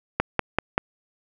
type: click train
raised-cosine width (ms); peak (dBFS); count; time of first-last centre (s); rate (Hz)
0.5; -4; 4; 0.2-0.779; 5.18
effects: none